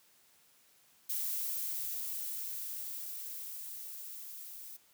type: noise with level ramp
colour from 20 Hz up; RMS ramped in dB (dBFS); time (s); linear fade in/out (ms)
violet; -35 to -48; 1.09-4.77; 10
effects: white hiss -66 dBFS RMS until 4.93 s + high-pass 80 Hz 12 dB/octave